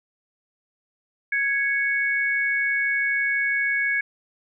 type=tone pair together; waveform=sine; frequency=1661.2 / 2217 Hz; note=G#6 / C#7; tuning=0 / 0 cents; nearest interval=perfect fourth; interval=500 cents; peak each=-23 dBFS; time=1.32-4.01 s; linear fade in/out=5 ms; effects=none